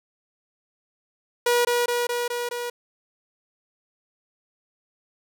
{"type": "tone with echo", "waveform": "sawtooth", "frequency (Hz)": 482.1, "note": "B4", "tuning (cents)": -42, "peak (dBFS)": -14, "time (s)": [1.46, 1.65], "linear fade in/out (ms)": 5, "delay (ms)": 210, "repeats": 5, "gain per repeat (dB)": -2, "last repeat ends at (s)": 2.7, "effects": []}